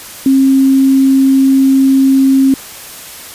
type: tone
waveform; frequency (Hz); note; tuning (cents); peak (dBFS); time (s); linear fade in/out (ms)
sine; 268.5; C4; +45; -5; 0.26-2.54; 2
effects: white hiss -30 dBFS RMS until 3.34 s + resampled to 32000 Hz